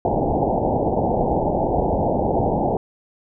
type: low-pass noise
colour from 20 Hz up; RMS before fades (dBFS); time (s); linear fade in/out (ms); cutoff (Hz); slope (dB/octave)
white; -20; 0.05-2.77; 2; 870; 96
effects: none